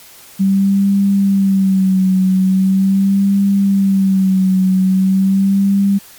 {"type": "tone with vibrato", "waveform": "sine", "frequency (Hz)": 192.8, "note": "G3", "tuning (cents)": -28, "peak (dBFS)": -9, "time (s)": [0.39, 5.99], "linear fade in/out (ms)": 20, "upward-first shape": "sine", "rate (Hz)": 0.41, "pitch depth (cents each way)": 49, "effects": ["white hiss -40 dBFS RMS until 6.18 s", "MP3 96 kbps"]}